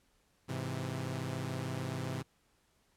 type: chord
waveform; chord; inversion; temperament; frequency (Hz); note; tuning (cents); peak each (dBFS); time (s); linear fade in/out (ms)
sawtooth; Ab augmented; none; equal; 103.83 / 130.81 / 164.81; Ab2 / C3 / E3; 0 / 0 / 0; -38 / -34 / -38; 0.48-2.23; 20
effects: pink hiss -72 dBFS RMS until 2.96 s + low-pass 12000 Hz 12 dB/octave